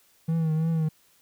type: tone with vibrato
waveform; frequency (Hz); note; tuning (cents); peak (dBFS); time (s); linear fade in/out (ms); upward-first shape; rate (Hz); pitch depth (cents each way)
triangle; 160.5; E3; -46; -20; 0.28-0.89; 10; triangle; 3; 57
effects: white hiss -62 dBFS RMS until 1.21 s